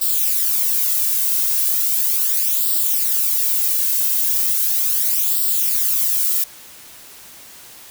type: noise with flanger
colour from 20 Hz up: violet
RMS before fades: -18 dBFS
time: 0.01-6.44 s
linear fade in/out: 5 ms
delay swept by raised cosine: 0.23 to 1.93 ms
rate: 0.37 Hz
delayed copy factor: +0.7
effects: white hiss -41 dBFS RMS until 7.9 s